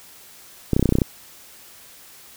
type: clicks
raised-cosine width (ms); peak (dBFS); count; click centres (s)
3; -4; 10; 0.733 / 0.765 / 0.795 / 0.827 / 0.857 / 0.891 / 0.924 / 0.954 / 0.986 / 1.018
effects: white hiss -46 dBFS RMS until 2.36 s